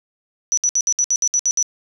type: tone bursts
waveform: sine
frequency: 5920 Hz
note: F#8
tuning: in tune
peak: -14 dBFS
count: 10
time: 0.52-1.627 s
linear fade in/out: 0 ms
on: 54 ms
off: 63 ms
effects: none